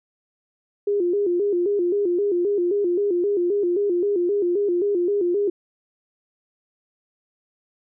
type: tone with vibrato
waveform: sine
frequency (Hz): 378.3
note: F#4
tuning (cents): +38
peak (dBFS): -18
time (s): 0.87-5.5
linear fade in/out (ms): 5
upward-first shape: square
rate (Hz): 3.8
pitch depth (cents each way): 130
effects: none

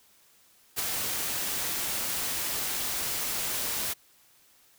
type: noise with ADSR envelope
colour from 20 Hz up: white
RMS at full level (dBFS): -27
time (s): 0.76-3.94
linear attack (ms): 34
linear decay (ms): 10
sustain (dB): -4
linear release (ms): 18
effects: white hiss -61 dBFS RMS until 4.78 s

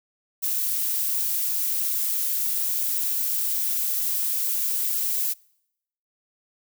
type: noise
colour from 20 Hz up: violet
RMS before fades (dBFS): -25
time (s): 0.42-5.34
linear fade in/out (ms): 20
effects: noise-tail reverb RT60 0.8 s tail -26 dB re dry

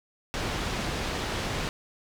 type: low-pass noise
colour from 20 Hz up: pink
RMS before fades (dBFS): -31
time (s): 0.34-1.69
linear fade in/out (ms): 0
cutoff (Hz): 5300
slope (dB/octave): 12
effects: none

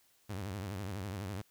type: tone with vibrato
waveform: sawtooth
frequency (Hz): 98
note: G2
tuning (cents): 0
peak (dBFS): -34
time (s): 0.29-1.42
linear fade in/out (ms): 10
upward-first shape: triangle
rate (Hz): 12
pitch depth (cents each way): 190
effects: white hiss -69 dBFS RMS until 1.5 s

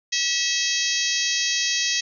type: harmonic tone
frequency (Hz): 647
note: E5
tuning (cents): -32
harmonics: 3 / 4 / 5 / 6 / 7 / 8 / 9 / 10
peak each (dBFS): -29 / -29 / -29 / -29 / -29 / -29 / -29 / -29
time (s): 0.12-2.01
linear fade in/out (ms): 10
effects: none

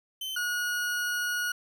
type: tone pair in turn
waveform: 40% pulse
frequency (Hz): 3074 / 1450.7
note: G7 / F#6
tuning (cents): -35 / -35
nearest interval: octave + minor second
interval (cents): 1300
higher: first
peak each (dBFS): -32 / -27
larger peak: second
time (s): 0.21-0.36 / 0.36-1.52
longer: second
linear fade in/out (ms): 5
effects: none

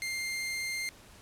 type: tone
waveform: sawtooth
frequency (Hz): 2105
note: C7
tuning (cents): +10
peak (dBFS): -29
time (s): 0.02-0.89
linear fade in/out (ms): 0
effects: pink hiss -55 dBFS RMS until 1.21 s + low-pass 12000 Hz 12 dB/octave

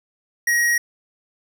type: tone with hard clipping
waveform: sine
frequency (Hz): 1893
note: A#6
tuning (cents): +26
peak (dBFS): -17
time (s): 0.47-0.78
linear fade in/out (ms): 5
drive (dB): 18
effects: none

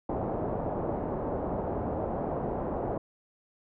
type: low-pass noise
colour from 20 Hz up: white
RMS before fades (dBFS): -32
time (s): 0.09-2.98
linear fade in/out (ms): 5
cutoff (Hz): 760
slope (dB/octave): 24
effects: none

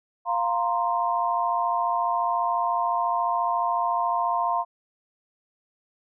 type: chord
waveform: sine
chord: F suspended fourth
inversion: none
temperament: equal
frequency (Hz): 698.5 / 932.3 / 1046.5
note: F5 / Bb5 / C6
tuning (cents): 0 / 0 / 0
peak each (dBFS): -26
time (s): 0.25-4.65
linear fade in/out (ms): 50
effects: none

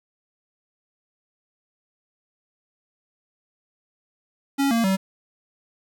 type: tone with pitch steps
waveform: square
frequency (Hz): 277.2 / 230.4 / 191.53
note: C#4 / A#3 / G3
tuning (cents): 0 / -20 / -40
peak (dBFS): -19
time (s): 4.58-4.97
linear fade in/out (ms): 20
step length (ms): 130
effects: 9-bit

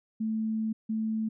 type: tone bursts at uneven times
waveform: sine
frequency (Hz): 219.9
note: A3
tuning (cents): -1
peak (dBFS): -27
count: 2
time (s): 0.2-0.73 / 0.89-1.29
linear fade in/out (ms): 10
effects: none

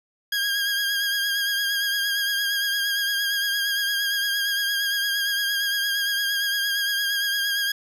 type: tone with vibrato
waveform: 20% pulse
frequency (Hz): 1628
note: G#6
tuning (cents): -35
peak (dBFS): -17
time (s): 0.32-7.72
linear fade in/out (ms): 5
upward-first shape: triangle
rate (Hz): 8.7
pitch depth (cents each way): 40
effects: none

